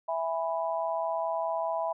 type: chord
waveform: sine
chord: E major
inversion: none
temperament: just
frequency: 659.3 / 824.1 / 988.9 Hz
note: E5 / G#5 / B5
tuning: 0 / -14 / +2 cents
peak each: -30 / -35 / -33 dBFS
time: 0.08-1.93 s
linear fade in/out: 10 ms
effects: none